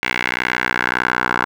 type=tone with band-pass filter sweep; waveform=10% pulse; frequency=61.74 Hz; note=B1; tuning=in tune; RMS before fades=-20 dBFS; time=0.03-1.45 s; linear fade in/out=0 ms; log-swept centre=2200 to 1300 Hz; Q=2.6; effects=none